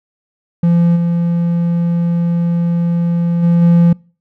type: tone with level steps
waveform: triangle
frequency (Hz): 170.9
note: F3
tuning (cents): -37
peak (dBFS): -6 / -10 / -6 / -4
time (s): 0.63-3.93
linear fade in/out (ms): 5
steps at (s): 0.95 / 3.42 / 3.61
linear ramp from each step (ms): 20
effects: noise-tail reverb RT60 0.4 s tail -26 dB re dry